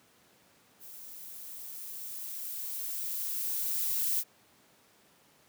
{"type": "noise with level ramp", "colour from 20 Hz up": "violet", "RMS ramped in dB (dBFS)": [-48, -29], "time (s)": [0.79, 4.24], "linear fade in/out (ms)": 50, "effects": ["pink hiss -63 dBFS RMS until 5.48 s", "high-pass 150 Hz 12 dB/octave"]}